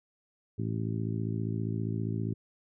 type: harmonic tone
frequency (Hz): 55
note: A1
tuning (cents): 0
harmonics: 2 / 3 / 4 / 5 / 6 / 7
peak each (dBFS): -32 / -36 / -38 / -40 / -42 / -43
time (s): 0.58-2.34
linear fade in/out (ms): 10
effects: none